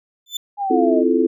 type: tone with exponential growth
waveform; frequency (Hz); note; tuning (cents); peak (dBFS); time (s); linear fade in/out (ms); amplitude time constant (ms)
35% pulse; 3520; A7; 0; -17; 0.26-0.37; 5; 23
type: exponential sweep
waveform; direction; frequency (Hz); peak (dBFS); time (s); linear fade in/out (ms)
sine; down; 829 to 603; -19; 0.57-1.04; 50
type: chord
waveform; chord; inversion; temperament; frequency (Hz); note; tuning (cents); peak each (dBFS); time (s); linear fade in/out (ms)
sine; F major seventh; second; just; 261.9 / 327.4 / 349.2 / 436.5; C4 / E4 / F4 / A4; +2 / -12 / 0 / -14; -19; 0.7-1.27; 10
effects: none